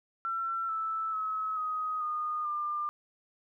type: tone with pitch steps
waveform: sine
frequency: 1348 / 1316.5 / 1285.6 / 1255.6 / 1226.2 / 1197.5 Hz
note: E6 / E6 / E6 / D#6 / D#6 / D6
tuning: +38 / -3 / -44 / +15 / -26 / +33 cents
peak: -30 dBFS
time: 0.25-2.89 s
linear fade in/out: 0 ms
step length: 440 ms
effects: 12-bit